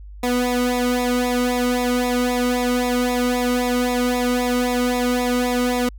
sawtooth tone with flanger, 246.9 Hz, B3, in tune, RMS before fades -20 dBFS, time 0.23-5.89 s, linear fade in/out 5 ms, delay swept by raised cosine 0.65 to 1.2 ms, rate 3.8 Hz, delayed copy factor -1, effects added 50 Hz sine -35 dBFS peak until 5.98 s

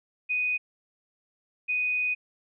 sine tone pair in turn, 2489 / 2489 Hz, D#7 / D#7, 0 / 0 cents, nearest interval unison, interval 0 cents, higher neither, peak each -24 dBFS, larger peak neither, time 0.29-0.58 / 1.68-2.15 s, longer second, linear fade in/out 20 ms, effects none

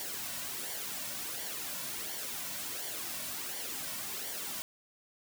white noise with flanger, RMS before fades -39 dBFS, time 0-4.62 s, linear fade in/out 0 ms, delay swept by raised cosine 0.77 to 2.47 ms, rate 1.4 Hz, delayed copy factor -0.6, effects none

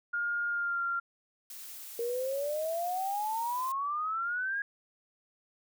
sine tone with pitch glide, 1416 to 1384.5 Hz, F6 to F6, +23 to -15 cents, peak -29 dBFS, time 0.13-1 s, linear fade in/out 10 ms, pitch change -38 cents, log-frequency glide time 0.49-0.82 s
blue noise, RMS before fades -45 dBFS, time 1.5-3.72 s, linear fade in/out 2 ms
sine exponential sweep, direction up, 461.3 to 1660 Hz, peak -30 dBFS, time 1.99-4.62 s, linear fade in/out 2 ms
effects none

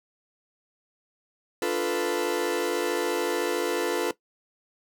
40% pulse chord, B half-diminished seventh, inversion first, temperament equal, 293.7 / 349.2 / 440 / 493.9 Hz, D4 / F4 / A4 / B4, 0 / 0 / 0 / 0 cents, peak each -34 / -28 / -28 / -29 dBFS, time 1.62-4.11 s, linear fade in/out 2 ms, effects noise-tail reverb RT60 0.1 s tail -17 dB re dry

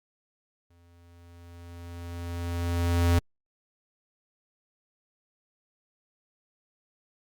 square tone with exponential growth, 86 Hz, F2, 26 cents flat, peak -19 dBFS, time 0.7-3.19 s, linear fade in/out 5 ms, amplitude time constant 540 ms, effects Opus 48 kbps

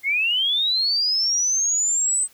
sine linear sweep, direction up, 2093 to 8230 Hz, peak -18 dBFS, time 0.03-2.28 s, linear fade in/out 50 ms, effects white hiss -54 dBFS RMS until 2.33 s

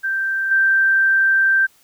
sine tone with level steps, 1568 Hz, G6, in tune, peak -18 / -12 dBFS, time 0.03-1.67 s, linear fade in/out 20 ms, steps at 0.51 s, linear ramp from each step 5 ms, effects white hiss -55 dBFS RMS until 1.83 s

